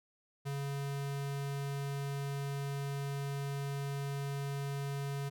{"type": "tone", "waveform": "square", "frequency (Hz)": 140, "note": "C#3", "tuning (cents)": 18, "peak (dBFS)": -36, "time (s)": [0.45, 5.3], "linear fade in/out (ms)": 20, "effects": []}